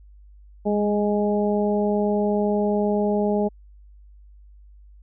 harmonic tone with a mistuned harmonic, 207.7 Hz, G#3, in tune, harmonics 1 / 2 / 3 / 4, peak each -22 / -23 / -26 / -30 dBFS, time 0.65-3.49 s, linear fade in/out 20 ms, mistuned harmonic 1, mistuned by -19 cents, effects added 50 Hz sine -45 dBFS peak until 5.02 s

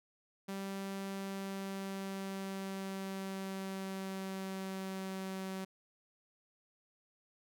sawtooth tone with pitch glide, 195.1 to 190.2 Hz, G3 to F#3, -8 to +48 cents, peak -35 dBFS, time 0.48-5.65 s, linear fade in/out 10 ms, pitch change -44 cents, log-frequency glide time 1.12-5.48 s, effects none

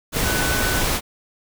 sine tone in noise, 1500 Hz, F#6, 23 cents sharp, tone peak -25 dBFS, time 0.23-0.84 s, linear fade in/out 50 ms, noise pink, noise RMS -21 dBFS, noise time 0.12-1.01 s, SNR -7 dB, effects none

